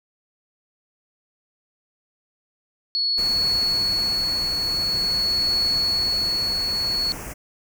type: tone with tremolo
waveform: sine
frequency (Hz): 4382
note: C#8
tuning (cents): -21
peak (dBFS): -18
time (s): 2.95-7.12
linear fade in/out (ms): 0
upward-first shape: triangle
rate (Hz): 0.47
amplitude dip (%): 35
type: band-stop noise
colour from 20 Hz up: pink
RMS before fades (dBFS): -34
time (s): 3.17-7.34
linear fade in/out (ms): 20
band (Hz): 2700 to 5400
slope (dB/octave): 48
effects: none